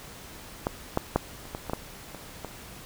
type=clicks; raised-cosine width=1 ms; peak=-11 / -9 / -7 / -30 / -19 / -17 / -13 / -25 / -20 dBFS; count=9; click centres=0.669 / 0.974 / 1.16 / 1.454 / 1.549 / 1.697 / 1.734 / 2.147 / 2.447 s; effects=pink hiss -45 dBFS RMS until 2.85 s